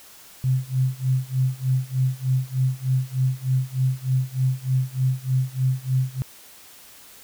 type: tone with tremolo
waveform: sine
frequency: 130 Hz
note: C3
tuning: 11 cents flat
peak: -16 dBFS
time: 0.44-6.22 s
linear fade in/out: 0 ms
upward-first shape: sine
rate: 3.3 Hz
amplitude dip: 95%
effects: white hiss -47 dBFS RMS until 7.23 s